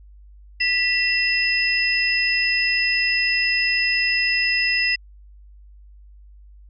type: tone cluster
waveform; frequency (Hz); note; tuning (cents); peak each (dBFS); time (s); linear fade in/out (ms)
sine; 1967 / 2703 / 5070; B6 / E7 / D#8; -7 / +43 / +32; -22 / -21 / -23; 0.6-4.96; 10
effects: added 50 Hz sine -43 dBFS peak until 6.69 s